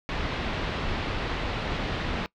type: low-pass noise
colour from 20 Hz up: pink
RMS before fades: -30 dBFS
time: 0.09-2.26 s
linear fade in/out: 0 ms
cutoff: 3800 Hz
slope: 24 dB/octave
effects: noise-tail reverb RT60 0.1 s tail -22 dB re dry